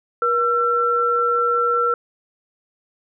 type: tone pair together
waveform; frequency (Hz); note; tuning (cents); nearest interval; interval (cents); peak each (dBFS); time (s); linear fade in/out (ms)
sine; 478.3 / 1347.4; A#4 / E6; +44 / +38; octave + tritone; 1794; -21 / -17; 0.22-1.94; 2
effects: none